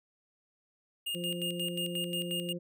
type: tone with tremolo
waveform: square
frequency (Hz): 2832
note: F7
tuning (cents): +23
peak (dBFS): -33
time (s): 1.06-2.53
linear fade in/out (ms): 10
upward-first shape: square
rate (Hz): 5.6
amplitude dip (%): 75
type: harmonic tone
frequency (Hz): 174.61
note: F3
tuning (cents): 0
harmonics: 1 / 2 / 3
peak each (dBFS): -37 / -40 / -42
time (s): 1.14-2.59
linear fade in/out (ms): 20
effects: none